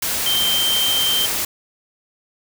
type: tone in noise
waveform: sine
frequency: 3136 Hz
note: G7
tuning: in tune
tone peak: -17 dBFS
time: 0.26-1.26 s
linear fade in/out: 5 ms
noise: white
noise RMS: -22 dBFS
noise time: 0.02-1.45 s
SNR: +2 dB
effects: none